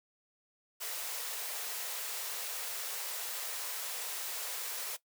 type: high-pass noise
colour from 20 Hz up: white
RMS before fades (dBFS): -39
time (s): 0.8-4.97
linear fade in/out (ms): 20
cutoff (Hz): 410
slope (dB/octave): 96
effects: noise-tail reverb RT60 0.1 s tail -17 dB re dry